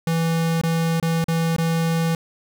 square tone with dropouts, 164.81 Hz, E3, in tune, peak -19 dBFS, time 0.07-2.15 s, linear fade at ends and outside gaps 2 ms, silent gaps 0.614-0.635 / 1-1.026 / 1.242-1.283 / 1.564-1.583 s, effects none

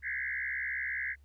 sine tone with frequency modulation, 1860 Hz, A#6, 4 cents flat, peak -32 dBFS, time 0.02-1.16 s, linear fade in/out 50 ms, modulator 65.5 Hz, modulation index 4.1, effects added 70 Hz sine -56 dBFS peak until 1.24 s + pink hiss -75 dBFS RMS until 1.24 s

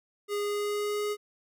square tone with pitch glide, 410.8 to 416.5 Hz, G#4 to G#4, -19 to +5 cents, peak -29 dBFS, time 0.28-1.17 s, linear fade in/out 50 ms, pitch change +24 cents, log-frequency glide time 0.39-1.05 s, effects none

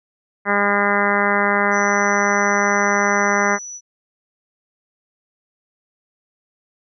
harmonic tone, 202.7 Hz, G#3, 42 cents flat, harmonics 1 / 2 / 3 / 4 / 5 / 6 / 7 / 8 / 9 / 10, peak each -24 / -24 / -24 / -24 / -24 / -24 / -24 / -24 / -24 / -24 dBFS, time 0.45-3.59 s, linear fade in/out 50 ms
sine tone, 5920 Hz, F#8, in tune, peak -30 dBFS, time 1.71-3.81 s, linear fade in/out 50 ms
effects none

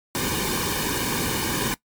pink noise with comb filter, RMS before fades -25 dBFS, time 0.15-1.74 s, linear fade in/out 0 ms, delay 1.5 ms, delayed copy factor -0.8, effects noise-tail reverb RT60 0.1 s tail -20 dB re dry + MP3 96 kbps

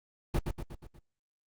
brown noise with echo, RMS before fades -26 dBFS, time 0.34-0.39 s, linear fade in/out 5 ms, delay 120 ms, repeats 5, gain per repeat -5 dB, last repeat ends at 0.99 s, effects Opus 24 kbps

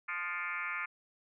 sine tone with frequency modulation, 1760 Hz, A6, in tune, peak -34 dBFS, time 0.08-0.86 s, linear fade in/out 10 ms, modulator 178 Hz, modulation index 3.6, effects none

